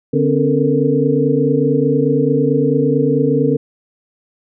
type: tone cluster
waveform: sine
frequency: 145.5 / 255.2 / 279.9 / 440.6 / 469.5 Hz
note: D3 / C4 / C#4 / A4 / A#4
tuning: -16 / -43 / +17 / +2 / +12 cents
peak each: -18 dBFS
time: 0.13-3.57 s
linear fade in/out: 10 ms
effects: none